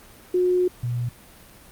sine tone pair in turn, 361.9 / 121.04 Hz, F#4 / B2, -38 / -34 cents, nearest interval octave + perfect fifth, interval 1896 cents, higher first, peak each -17 / -23 dBFS, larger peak first, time 0.34-0.68 / 0.83-1.09 s, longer first, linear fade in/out 5 ms, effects pink hiss -48 dBFS RMS until 1.71 s + Opus 32 kbps

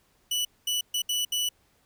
sawtooth tone bursts at uneven times, 2960 Hz, F#7, in tune, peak -22 dBFS, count 5, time 0.31-0.45 / 0.67-0.81 / 0.94-1.02 / 1.09-1.25 / 1.32-1.49 s, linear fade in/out 5 ms, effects pink hiss -66 dBFS RMS until 1.85 s

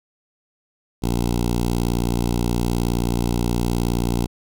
10% pulse tone with notch filter, 59 Hz, A#1, 22 cents sharp, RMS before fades -21 dBFS, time 1.02-4.27 s, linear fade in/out 20 ms, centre 1700 Hz, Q 0.7, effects none

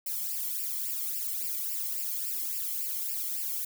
violet noise with flanger, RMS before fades -33 dBFS, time 0.06-3.65 s, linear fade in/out 5 ms, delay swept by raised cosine 0.39 to 0.96 ms, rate 3.6 Hz, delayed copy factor +1, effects none

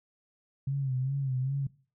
sine tone with vibrato, 133.6 Hz, C3, 36 cents sharp, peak -27 dBFS, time 0.67-1.67 s, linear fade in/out 5 ms, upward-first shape sine, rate 2.5 Hz, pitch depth 79 cents each way, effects noise-tail reverb RT60 0.4 s tail -20 dB re dry

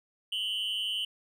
triangle tone with amplitude modulation, 3000 Hz, F#7, 23 cents sharp, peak -24 dBFS, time 0.32-1.05 s, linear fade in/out 5 ms, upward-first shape sine, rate 211 Hz, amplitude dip 95%, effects none

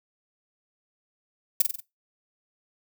violet noise with echo, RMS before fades -18 dBFS, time 1.6-1.62 s, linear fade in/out 5 ms, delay 46 ms, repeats 4, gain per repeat -5 dB, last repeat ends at 1.804 s, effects noise-tail reverb RT60 0.2 s tail -20 dB re dry

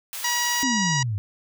white high-pass noise, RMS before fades -33 dBFS, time 0.13-0.63 s, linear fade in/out 0 ms, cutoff 840 Hz, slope 12 dB/octave
harmonic tone, 962 Hz, B5, 46 cents flat, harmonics 1 / 2 / 3 / 4 / 5 / 6 / 7 / 8, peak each -28 / -27 / -32 / -35 / -31 / -28 / -33 / -40 dBFS, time 0.24-1.03 s, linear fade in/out 5 ms
sine exponential sweep, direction down, 277.2 to 96.6 Hz, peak -23 dBFS, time 0.63-1.18 s, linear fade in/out 0 ms
effects none

